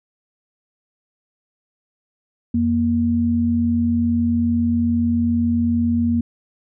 sine tone pair together, 88.4 / 235.6 Hz, F2 / A#3, +22 / +19 cents, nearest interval octave + perfect fourth, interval 1697 cents, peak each -23 / -16 dBFS, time 2.54-6.21 s, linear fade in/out 5 ms, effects none

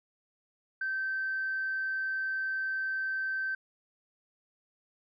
sine tone, 1550 Hz, G6, 20 cents flat, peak -29 dBFS, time 0.81-3.55 s, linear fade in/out 5 ms, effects tanh soft clip ceiling -25 dBFS

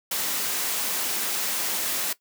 white noise, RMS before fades -27 dBFS, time 0.11-2.13 s, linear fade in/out 5 ms, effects noise-tail reverb RT60 0.1 s tail -17 dB re dry + high-pass 200 Hz 12 dB/octave

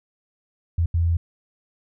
sine tone bursts at uneven times, 84.3 Hz, E2, 39 cents sharp, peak -17 dBFS, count 2, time 0.78-0.86 / 0.94-1.17 s, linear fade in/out 5 ms, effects none

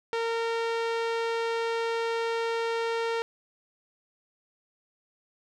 sawtooth tone with low-pass filter, 459.2 Hz, A#4, 26 cents flat, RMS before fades -29 dBFS, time 0.13-3.22 s, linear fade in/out 0 ms, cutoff 4100 Hz, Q 0.75, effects none

